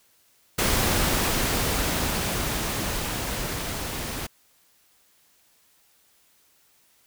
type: noise with level ramp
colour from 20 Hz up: pink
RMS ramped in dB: -22 to -32 dBFS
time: 0.58-4.27 s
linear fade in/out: 10 ms
effects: white hiss -62 dBFS RMS until 7.06 s